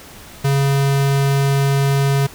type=tone; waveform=square; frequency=138.59 Hz; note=C#3; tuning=in tune; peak=-14 dBFS; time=0.44-2.27 s; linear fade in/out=10 ms; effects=pink hiss -39 dBFS RMS until 2.34 s